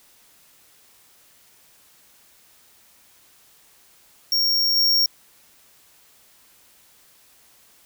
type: tone with level steps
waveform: square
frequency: 5540 Hz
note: F8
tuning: 15 cents flat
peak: -18 / -16 dBFS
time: 4.32-5.06 s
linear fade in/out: 2 ms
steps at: 4.76 s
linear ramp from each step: 10 ms
effects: white hiss -55 dBFS RMS until 7.85 s